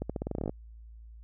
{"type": "accelerating click train", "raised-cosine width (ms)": 2, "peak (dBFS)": -19, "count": 13, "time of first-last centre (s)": [0.02, 0.495], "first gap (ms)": 76, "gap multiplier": 0.87, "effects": ["added 56 Hz sine -46 dBFS peak until 1.23 s"]}